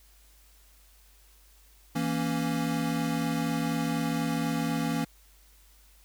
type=chord; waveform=square; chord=A# diminished; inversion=second; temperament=equal; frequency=164.81 / 233.1 / 277.2 Hz; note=E3 / A#3 / C#4; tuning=0 / 0 / 0 cents; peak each=-32 dBFS; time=1.95-5.05 s; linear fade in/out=10 ms; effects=added 50 Hz sine -57 dBFS peak until 6.04 s + white hiss -61 dBFS RMS until 6.04 s